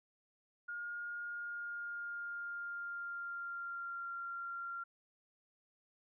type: tone with pitch glide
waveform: sine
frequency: 1422 to 1382.3 Hz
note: F6 to F6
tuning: +31 to -18 cents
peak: -40 dBFS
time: 0.68-4.84 s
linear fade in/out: 10 ms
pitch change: -49 cents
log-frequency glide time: 1.24-4.11 s
effects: none